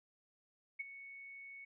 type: tone with ADSR envelope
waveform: sine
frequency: 2217 Hz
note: C#7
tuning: in tune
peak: -36 dBFS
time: 0.79-1.65 s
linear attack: 13 ms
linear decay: 21 ms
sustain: -13 dB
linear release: 8 ms
effects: none